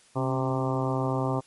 harmonic tone with a mistuned harmonic, 130.81 Hz, C3, in tune, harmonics 1 / 2 / 3 / 4 / 5 / 6 / 7 / 8 / 9, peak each -28 / -31 / -33 / -34 / -35 / -36 / -36 / -37 / -38 dBFS, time 0.15-1.41 s, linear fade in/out 20 ms, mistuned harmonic 2, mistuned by +48 cents, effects white hiss -58 dBFS RMS until 1.46 s + MP3 48 kbps

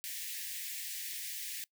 white high-pass noise, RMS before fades -41 dBFS, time 0.04-1.64 s, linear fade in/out 0 ms, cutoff 1700 Hz, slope 96 dB/octave, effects noise-tail reverb RT60 0.1 s tail -22 dB re dry

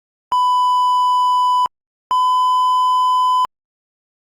triangle tone pair in turn, 997 / 1007.4 Hz, B5 / B5, +16 / +34 cents, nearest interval unison, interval 18 cents, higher second, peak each -10 dBFS, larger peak neither, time 0.32-1.66 / 2.11-3.45 s, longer neither, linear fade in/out 0 ms, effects Opus 48 kbps

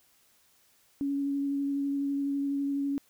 sine tone with vibrato, 280 Hz, C#4, 18 cents sharp, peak -27 dBFS, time 1.01-2.98 s, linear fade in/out 0 ms, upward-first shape sine, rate 12 Hz, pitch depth 12 cents each way, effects white hiss -65 dBFS RMS until 3.09 s

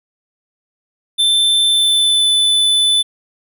square tone with pitch glide, 3545 to 3502 Hz, A7 to A7, +12 to -9 cents, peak -11 dBFS, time 1.18-3.03 s, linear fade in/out 20 ms, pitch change -21 cents, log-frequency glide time 1.68-2.3 s, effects none

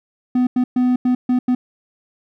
triangle tone bursts at uneven times, 250 Hz, B3, 21 cents sharp, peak -11 dBFS, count 6, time 0.35-0.47 / 0.56-0.64 / 0.76-0.96 / 1.05-1.15 / 1.29-1.39 / 1.48-1.55 s, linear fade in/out 5 ms, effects none

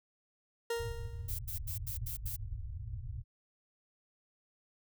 40% pulse tone with exponential decay, 466.2 Hz, A#4, in tune, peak -30 dBFS, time 0.7-1.39 s, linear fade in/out 5 ms, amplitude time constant 150 ms
white low-pass noise, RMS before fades -41 dBFS, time 0.76-3.24 s, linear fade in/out 50 ms, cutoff 120 Hz, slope 96 dB/octave
violet noise bursts, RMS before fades -41 dBFS, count 6, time 1.28-2.365 s, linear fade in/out 10 ms, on 110 ms, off 85 ms
effects none

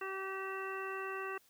harmonic tone, 384.6 Hz, G4, 33 cents flat, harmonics 1 / 2 / 3 / 4 / 5 / 7, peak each -42 / -50 / -43 / -46 / -47 / -48 dBFS, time 0.01-1.38 s, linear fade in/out 5 ms, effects white hiss -68 dBFS RMS until 1.49 s

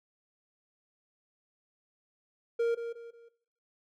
triangle tone with echo, 466.2 Hz, A#4, in tune, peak -23 dBFS, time 2.59-2.75 s, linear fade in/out 10 ms, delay 180 ms, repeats 3, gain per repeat -9 dB, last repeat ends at 3.29 s, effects noise-tail reverb RT60 0.6 s tail -18 dB re dry

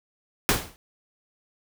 pink noise with exponential decay, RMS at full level -17 dBFS, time 0.49-0.76 s, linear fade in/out 0 ms, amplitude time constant 57 ms, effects none

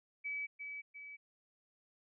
sine tone with echo, 2289 Hz, D7, 45 cents flat, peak -37 dBFS, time 0.24-0.47 s, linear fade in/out 20 ms, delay 350 ms, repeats 2, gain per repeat -5 dB, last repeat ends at 1.17 s, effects none

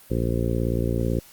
harmonic tone, 58 Hz, A#1, 8 cents flat, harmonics 1 / 2 / 3 / 4 / 5 / 6 / 7 / 8 / 9, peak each -27 / -26 / -30 / -30 / -33 / -31 / -32 / -35 / -33 dBFS, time 0.1-1.2 s, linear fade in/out 10 ms, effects white hiss -50 dBFS RMS until 1.32 s + Opus 32 kbps

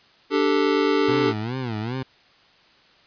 square chord, D suspended fourth, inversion none, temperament just, 293.7 / 391.6 / 440.5 Hz, D4 / G4 / A4, 0 / -2 / +2 cents, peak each -23 dBFS, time 0.3-1.34 s, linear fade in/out 50 ms
20% pulse tone with vibrato, 118.4 Hz, A#2, 27 cents sharp, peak -21 dBFS, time 1.08-2.03 s, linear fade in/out 5 ms, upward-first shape sine, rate 2.5 Hz, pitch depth 190 cents each way
effects white hiss -55 dBFS RMS until 3.06 s + resampled to 11025 Hz

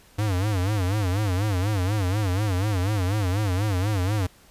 square tone with vibrato, 98.2 Hz, G2, 4 cents sharp, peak -22 dBFS, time 0.18-4.27 s, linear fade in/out 10 ms, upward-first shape sine, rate 4.1 Hz, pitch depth 170 cents each way, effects pink hiss -54 dBFS RMS until 4.5 s + resampled to 32000 Hz

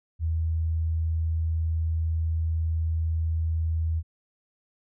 sine tone, 81 Hz, E2, 30 cents flat, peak -23 dBFS, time 0.19-4.03 s, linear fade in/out 50 ms, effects none

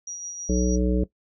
sine tone with tremolo, 5760 Hz, F#8, 47 cents flat, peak -29 dBFS, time 0.07-0.76 s, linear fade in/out 5 ms, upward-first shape sine, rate 6.3 Hz, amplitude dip 35%
harmonic tone, 61.74 Hz, B1, in tune, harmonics 1 / 3 / 5 / 7 / 9, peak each -23 / -24 / -27 / -28 / -32 dBFS, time 0.49-1.04 s, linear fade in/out 5 ms
effects noise-tail reverb RT60 0.1 s tail -17 dB re dry

